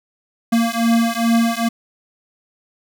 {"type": "beating tone pair", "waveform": "square", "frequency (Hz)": [229.7, 232.1], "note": ["A#3", "A#3"], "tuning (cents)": [-25, -7], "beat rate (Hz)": 2.4, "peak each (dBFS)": -18, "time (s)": [0.52, 1.69], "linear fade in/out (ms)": 10, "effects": []}